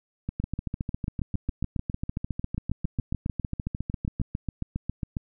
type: two click trains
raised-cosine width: 5 ms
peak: -16 / -17 dBFS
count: 36 / 27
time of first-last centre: 0.4-5.168 / 0.29-4.2 s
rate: 7.34 / 6.65 Hz
effects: none